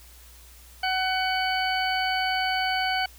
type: harmonic tone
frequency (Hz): 750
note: F#5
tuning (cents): +23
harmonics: 1 / 2 / 3 / 4 / 6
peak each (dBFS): -26 / -29 / -31 / -32 / -34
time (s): 0.83-3.06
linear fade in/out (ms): 5
effects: added 60 Hz sine -49 dBFS peak until 3.18 s + white hiss -52 dBFS RMS until 3.18 s